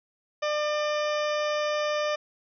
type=harmonic tone; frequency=599 Hz; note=D5; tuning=34 cents sharp; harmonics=1 / 2 / 3 / 4 / 5 / 6 / 8 / 9 / 10; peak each=-26 / -32 / -36 / -38 / -40 / -42 / -44 / -45 / -46 dBFS; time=0.42-2.16 s; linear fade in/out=10 ms; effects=none